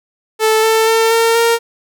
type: tone with pitch steps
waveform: sawtooth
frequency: 438.3 / 444.4 / 450.6 / 456.9 / 463.3 Hz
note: A4 / A4 / A4 / A#4 / A#4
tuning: -7 / +17 / +41 / -35 / -11 cents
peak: -6 dBFS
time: 0.39-1.59 s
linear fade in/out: 50 ms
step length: 240 ms
effects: none